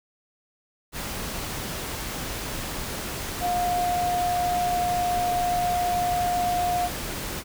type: tone in noise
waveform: sine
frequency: 711 Hz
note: F5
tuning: 31 cents sharp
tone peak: -22 dBFS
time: 3.4-6.9 s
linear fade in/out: 50 ms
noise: pink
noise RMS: -32 dBFS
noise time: 0.92-7.44 s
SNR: +7 dB
effects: none